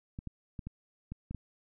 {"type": "clicks", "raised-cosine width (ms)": 5, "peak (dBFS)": -27, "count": 7, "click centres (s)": [0.189, 0.273, 0.592, 0.67, 1.12, 1.31, 1.347], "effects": []}